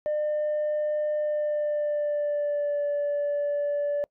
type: tone with pitch glide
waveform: sine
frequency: 602 to 579.5 Hz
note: D5 to D5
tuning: +43 to -23 cents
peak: -22 dBFS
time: 0.06-4.04 s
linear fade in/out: 0 ms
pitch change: -66 cents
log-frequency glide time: 1.17-2.84 s
effects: noise-tail reverb RT60 0.1 s tail -26 dB re dry + tanh soft clip ceiling -22 dBFS